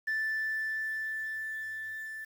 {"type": "tone with level ramp", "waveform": "sine", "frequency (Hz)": 1760, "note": "A6", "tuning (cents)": 0, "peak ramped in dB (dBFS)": [-26, -38], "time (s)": [0.07, 2.25], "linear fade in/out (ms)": 10, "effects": ["tanh soft clip ceiling -27 dBFS", "9-bit"]}